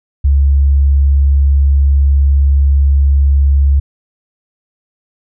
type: tone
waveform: sine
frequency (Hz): 69.6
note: C#2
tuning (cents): +8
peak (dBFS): -6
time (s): 0.24-3.8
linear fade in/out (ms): 10
effects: none